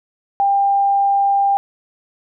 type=tone; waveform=sine; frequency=796 Hz; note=G5; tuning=26 cents sharp; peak=-12 dBFS; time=0.4-1.57 s; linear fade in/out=0 ms; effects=none